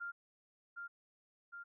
sine tone with echo, 1396.9 Hz, F6, in tune, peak -40 dBFS, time 0-0.12 s, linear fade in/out 20 ms, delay 760 ms, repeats 2, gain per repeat -3 dB, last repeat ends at 1.64 s, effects none

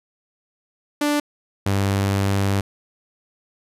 sawtooth tone pair in turn, 293.7 / 98.66 Hz, D4 / G2, 0 / +12 cents, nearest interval octave + perfect fifth, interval 1888 cents, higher first, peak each -14 dBFS, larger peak neither, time 1.01-1.2 / 1.66-2.61 s, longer second, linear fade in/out 5 ms, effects resampled to 32000 Hz

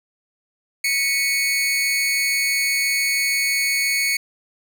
sawtooth tone with amplitude modulation, 2217 Hz, C#7, in tune, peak -12 dBFS, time 0.84-4.17 s, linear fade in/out 5 ms, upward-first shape sine, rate 257 Hz, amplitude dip 60%, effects none

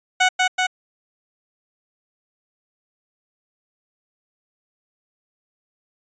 15% pulse tone with echo, 740 Hz, F#5, in tune, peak -7 dBFS, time 0.2-0.29 s, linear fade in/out 10 ms, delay 190 ms, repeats 2, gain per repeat -2 dB, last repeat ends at 0.67 s, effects resampled to 16000 Hz

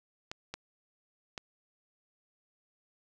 clicks, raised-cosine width 0.2 ms, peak -21 dBFS, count 3, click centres 0.315 / 0.54 / 1.378 s, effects none

